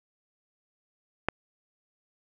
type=click; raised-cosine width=0.5 ms; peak=-9 dBFS; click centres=1.286 s; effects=none